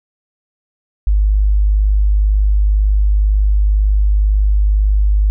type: tone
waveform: sine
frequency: 51 Hz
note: G#1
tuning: 31 cents flat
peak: -9 dBFS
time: 1.07-5.3 s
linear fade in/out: 0 ms
effects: none